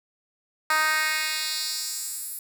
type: tone with high-pass filter sweep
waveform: 10% pulse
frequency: 311.1 Hz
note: D#4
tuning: in tune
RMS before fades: -27 dBFS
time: 0.7-2.39 s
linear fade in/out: 2 ms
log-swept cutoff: 1200 to 12000 Hz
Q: 1.6
effects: none